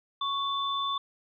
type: tone pair together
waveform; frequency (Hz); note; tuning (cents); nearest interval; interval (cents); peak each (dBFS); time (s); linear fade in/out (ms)
sine; 1108.7 / 3525; C#6 / A7; 0 / +2; octave + minor sixth; 2002; -29 / -32; 0.21-0.98; 5
effects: none